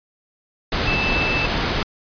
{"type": "tone in noise", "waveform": "sine", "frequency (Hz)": 2637, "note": "E7", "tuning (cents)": 0, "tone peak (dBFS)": -21, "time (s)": [0.87, 1.46], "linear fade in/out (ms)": 2, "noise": "pink", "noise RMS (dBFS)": -21, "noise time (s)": [0.72, 1.83], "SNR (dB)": -3, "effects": ["resampled to 11025 Hz"]}